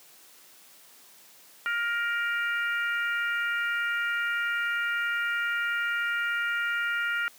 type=harmonic tone; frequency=469.6 Hz; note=A#4; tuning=13 cents sharp; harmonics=3 / 4 / 5 / 6; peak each=-27 / -33 / -37 / -39 dBFS; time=1.66-7.28 s; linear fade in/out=0 ms; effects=white hiss -54 dBFS RMS until 7.38 s + high-pass 200 Hz 12 dB/octave